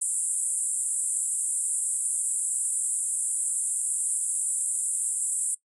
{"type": "band-pass noise", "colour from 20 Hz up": "white", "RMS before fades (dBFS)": -28, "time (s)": [0.01, 5.55], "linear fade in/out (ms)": 10, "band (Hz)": [7700, 10000], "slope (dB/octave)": 96, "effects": ["noise-tail reverb RT60 0.1 s tail -19 dB re dry"]}